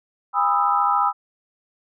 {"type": "chord", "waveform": "sine", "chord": "E major seventh", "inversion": "first", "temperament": "equal with one note detuned", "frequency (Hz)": [811.6, 987.8, 1244.5, 1318.5], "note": ["G#5", "B5", "D#6", "E6"], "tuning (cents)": [-40, 0, 0, 0], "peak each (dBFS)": -22, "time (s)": [0.33, 1.13], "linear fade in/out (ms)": 50, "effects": []}